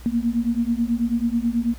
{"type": "beating tone pair", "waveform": "sine", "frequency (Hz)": [230, 239.2], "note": ["A#3", "A#3"], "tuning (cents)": [-23, 45], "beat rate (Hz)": 9.2, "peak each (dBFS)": -22, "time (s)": [0.06, 1.74], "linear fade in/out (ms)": 0, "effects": ["added 60 Hz sine -37 dBFS peak until 1.78 s", "pink hiss -48 dBFS RMS until 1.78 s"]}